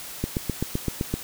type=click train; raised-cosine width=3 ms; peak=-11 dBFS; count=8; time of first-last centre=0.24-1.14 s; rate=7.78 Hz; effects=white hiss -38 dBFS RMS until 1.23 s